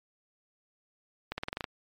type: accelerating click train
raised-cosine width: 0.3 ms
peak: -17 dBFS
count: 8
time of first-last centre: 1.32-1.642 s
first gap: 60 ms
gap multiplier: 0.91
effects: MP3 64 kbps